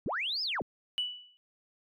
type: linear two-way sweep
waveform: sine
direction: up then down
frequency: 104.5 to 5274 to 104.5 Hz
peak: -30 dBFS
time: 0.06-0.62 s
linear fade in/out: 0 ms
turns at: 0.42 s
type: tone with exponential decay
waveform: sine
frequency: 2960 Hz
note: F#7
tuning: in tune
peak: -25 dBFS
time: 0.98-1.37 s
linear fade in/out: 0 ms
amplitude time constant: 84 ms
effects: tanh soft clip ceiling -23 dBFS